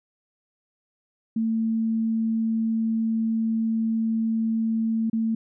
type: tone with dropouts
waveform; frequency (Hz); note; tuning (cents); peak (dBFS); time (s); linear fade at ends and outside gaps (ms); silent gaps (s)
sine; 224.2; A3; +33; -21; 1.36-5.35; 5; 5.099-5.13
effects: none